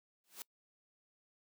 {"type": "noise with exponential growth", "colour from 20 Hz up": "white", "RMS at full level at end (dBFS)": -42, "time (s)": [0.24, 0.42], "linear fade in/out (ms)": 1, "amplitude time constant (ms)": 37, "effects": ["noise-tail reverb RT60 0.1 s tail -25 dB re dry", "high-pass 200 Hz 12 dB/octave"]}